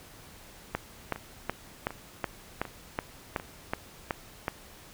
two click trains, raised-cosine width 0.5 ms, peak -24 / -13 dBFS, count 4 / 11, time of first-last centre 1.16-3.399 / 0.75-4.481 s, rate 1.34 / 2.68 Hz, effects pink hiss -51 dBFS RMS until 4.93 s

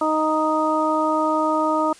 harmonic tone, 311.1 Hz, D#4, in tune, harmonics 1 / 2 / 3 / 4, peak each -23 / -23 / -23 / -23 dBFS, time 0.01-1.93 s, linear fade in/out 5 ms, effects white hiss -47 dBFS RMS until 1.99 s + resampled to 22050 Hz

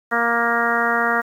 harmonic tone, 234.2 Hz, A#3, 8 cents sharp, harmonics 1 / 2 / 3 / 4 / 5 / 6 / 7 / 8, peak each -28 / -26 / -24 / -27 / -24 / -22 / -26 / -24 dBFS, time 0.11-1.22 s, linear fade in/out 20 ms, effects 8-bit

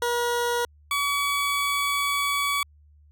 20% pulse tone pair in turn, 479.1 / 1136.3 Hz, A#4 / C#6, +47 / +43 cents, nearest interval octave + minor third, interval 1496 cents, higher second, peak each -18 dBFS, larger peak neither, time 0.02-0.65 / 0.91-2.63 s, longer second, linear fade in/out 2 ms, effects added 74 Hz sine -52 dBFS peak until 3.11 s

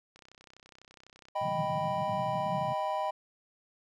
click train, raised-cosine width 0.2 ms, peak -36 dBFS, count 37, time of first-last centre 0.16-1.285 s, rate 32 Hz
triangle chord, Eb augmented, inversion none, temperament equal, 622.3 / 784 / 987.8 Hz, Eb5 / G5 / B5, 0 / 0 / 0 cents, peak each -32 dBFS, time 1.35-3.11 s, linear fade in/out 10 ms
white band-pass noise, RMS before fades -39 dBFS, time 1.41-2.74 s, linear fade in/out 10 ms, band 120 to 190 Hz, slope 48 dB/octave
effects none

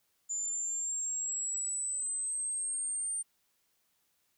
sine exponential sweep, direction up, 7080 to 8870 Hz, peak -32 dBFS, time 0.29-3.23 s, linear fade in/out 20 ms, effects white hiss -75 dBFS RMS until 4.37 s

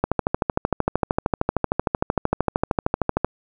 click train, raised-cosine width 1 ms, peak -4 dBFS, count 43, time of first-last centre 0.04-3.246 s, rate 13.1 Hz, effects none

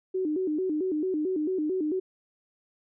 sine tone with vibrato, 337.7 Hz, E4, 42 cents sharp, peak -25 dBFS, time 0.14-2 s, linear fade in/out 10 ms, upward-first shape square, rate 4.5 Hz, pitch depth 180 cents each way, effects none

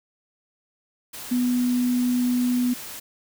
sine tone in noise, 246.9 Hz, B3, in tune, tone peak -19 dBFS, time 1.31-2.74 s, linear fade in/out 10 ms, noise white, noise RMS -37 dBFS, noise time 1.13-3 s, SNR +15 dB, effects none

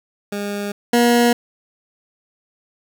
20% pulse tone pair in turn, 203.6 / 238.8 Hz, G#3 / A#3, -34 / +42 cents, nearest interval minor third, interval 276 cents, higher second, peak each -18 / -7 dBFS, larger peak second, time 0.32-0.72 / 0.93-1.33 s, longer neither, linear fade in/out 5 ms, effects none

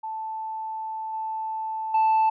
sine tone with level steps, 880 Hz, A5, in tune, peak -29 / -27 / -15 dBFS, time 0.03-2.3 s, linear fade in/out 10 ms, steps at 1.13 / 1.94 s, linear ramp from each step 5 ms, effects tanh soft clip ceiling -16 dBFS

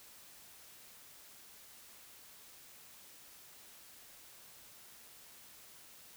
silence, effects white hiss -57 dBFS RMS until 6.16 s

